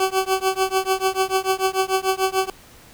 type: tone with tremolo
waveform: 20% pulse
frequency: 380.4 Hz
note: F#4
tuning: 48 cents sharp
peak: -10 dBFS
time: 0-2.5 s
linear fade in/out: 2 ms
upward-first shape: triangle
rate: 6.8 Hz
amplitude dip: 100%
effects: pink hiss -47 dBFS RMS until 2.93 s